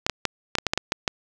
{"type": "clicks", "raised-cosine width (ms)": 0.2, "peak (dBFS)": -4, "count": 10, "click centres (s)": [0.065, 0.097, 0.253, 0.553, 0.585, 0.667, 0.735, 0.776, 0.921, 1.078], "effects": []}